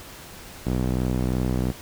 sawtooth tone with band-pass filter, 62.9 Hz, B1, 32 cents sharp, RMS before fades -24 dBFS, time 0.66-1.72 s, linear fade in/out 10 ms, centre 220 Hz, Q 0.79, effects pink hiss -42 dBFS RMS until 1.81 s

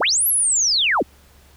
sine linear two-way sweep, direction up then down, 138.59 to 11740 to 138.59 Hz, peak -15 dBFS, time 0-1.03 s, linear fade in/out 10 ms, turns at 0.27 s, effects added 70 Hz sine -50 dBFS peak until 1.56 s + pink hiss -53 dBFS RMS until 1.56 s

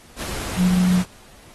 sine tone in noise, 181.6 Hz, F#3, 32 cents flat, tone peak -14 dBFS, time 0.56-1.04 s, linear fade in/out 50 ms, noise pink, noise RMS -30 dBFS, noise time 0.16-1.06 s, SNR +13 dB, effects pink hiss -48 dBFS RMS until 1.54 s + AAC 32 kbps

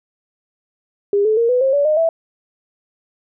sine tone with pitch steps, 404.6 / 433.6 / 464.8 / 498.1 / 533.9 / 572.2 / 613.3 / 657.3 Hz, G#4 / A4 / A#4 / B4 / C5 / D5 / D#5 / E5, -45 / -25 / -5 / +15 / +35 / -45 / -25 / -5 cents, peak -12 dBFS, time 1.13-2.09 s, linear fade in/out 2 ms, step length 120 ms, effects none

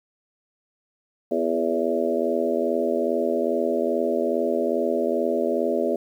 harmonic tone with a mistuned harmonic, 82.41 Hz, E2, in tune, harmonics 3 / 4 / 5 / 6 / 7 / 8, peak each -28 / -28 / -26 / -30 / -26 / -29 dBFS, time 1.31-5.96 s, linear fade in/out 5 ms, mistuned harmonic 4, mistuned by +29 cents, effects 9-bit

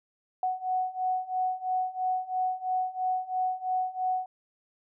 sine beating tone pair, 740 / 743 Hz, F#5 / F#5, 0 / +7 cents, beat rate 3 Hz, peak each -31 / -29 dBFS, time 0.43-4.26 s, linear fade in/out 2 ms, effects none

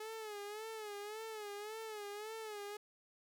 sawtooth tone with vibrato, 425.8 Hz, G#4, 43 cents sharp, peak -40 dBFS, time 0-2.77 s, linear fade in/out 5 ms, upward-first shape sine, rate 1.8 Hz, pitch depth 83 cents each way, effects none

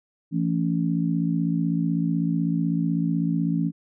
harmonic tone, 56 Hz, A1, 31 cents sharp, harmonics 3 / 4 / 5, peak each -23 / -28 / -26 dBFS, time 0.31-3.72 s, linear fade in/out 50 ms, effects none

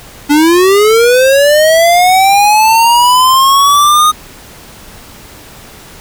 square linear sweep, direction up, 285.2 to 1244.5 Hz, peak -5 dBFS, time 0.29-4.12 s, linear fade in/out 20 ms, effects pink hiss -34 dBFS RMS until 6 s

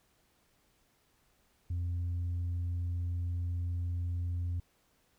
sine tone, 87.31 Hz, F2, in tune, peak -29 dBFS, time 1.7-4.6 s, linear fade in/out 5 ms, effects tanh soft clip ceiling -30 dBFS + pink hiss -71 dBFS RMS until 5.18 s

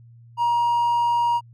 triangle tone, 948 Hz, A#5, 29 cents sharp, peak -15 dBFS, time 0.37-1.41 s, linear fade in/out 50 ms, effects tanh soft clip ceiling -11 dBFS + added 117 Hz sine -45 dBFS peak until 1.53 s

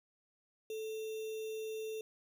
sine tone with sample-and-hold, 438.3 Hz, A4, 7 cents flat, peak -38 dBFS, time 0.7-2.01 s, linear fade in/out 2 ms, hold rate 3150 Hz, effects none

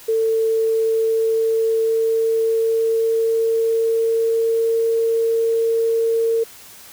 sine tone with pitch glide, 447.2 to 455.5 Hz, A4 to A#4, +28 to -40 cents, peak -15 dBFS, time 0.08-6.44 s, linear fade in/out 10 ms, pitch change +32 cents, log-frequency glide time 0.7-4.88 s, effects white hiss -42 dBFS RMS until 6.92 s

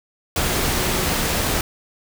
sine tone in noise, 370 Hz, F#4, in tune, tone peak -30 dBFS, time 0.75-1.06 s, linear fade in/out 2 ms, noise pink, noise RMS -21 dBFS, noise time 0.36-1.61 s, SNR -12 dB, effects none

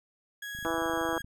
35% pulse tone with pitch glide, 1661.2 to 1639.3 Hz, G#6 to G#6, 0 to -23 cents, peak -35 dBFS, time 0.42-1.22 s, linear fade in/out 5 ms, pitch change -23 cents, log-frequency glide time 0.69-0.81 s
click train, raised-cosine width 5 ms, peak -36 dBFS, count 19, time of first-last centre 0.55-1.245 s, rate 25.9 Hz
harmonic tone, 164.81 Hz, E3, in tune, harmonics 2 / 3 / 4 / 5 / 6 / 7 / 8 / 9, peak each -33 / -35 / -36 / -37 / -38 / -38 / -39 / -40 dBFS, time 0.65-1.18 s, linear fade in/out 0 ms
effects none

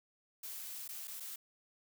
blue noise with dropouts, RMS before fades -45 dBFS, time 0.43-1.36 s, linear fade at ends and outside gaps 5 ms, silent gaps 0.879-0.889 / 1.074-1.078 / 1.2-1.204 s, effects none

